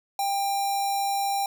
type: tone with notch filter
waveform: square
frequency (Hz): 794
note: G5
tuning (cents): +22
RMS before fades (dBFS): -26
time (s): 0.19-1.46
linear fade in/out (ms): 2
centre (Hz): 1800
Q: 0.54
effects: none